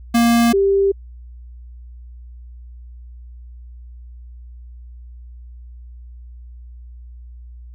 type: tone pair in turn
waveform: square / sine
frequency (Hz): 234.3 / 394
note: A#3 / G4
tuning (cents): +9 / +9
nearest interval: major sixth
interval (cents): 900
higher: second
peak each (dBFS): -12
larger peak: neither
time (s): 0.14-0.53 / 0.53-0.92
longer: neither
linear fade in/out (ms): 10
effects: added 60 Hz sine -35 dBFS peak until 7.74 s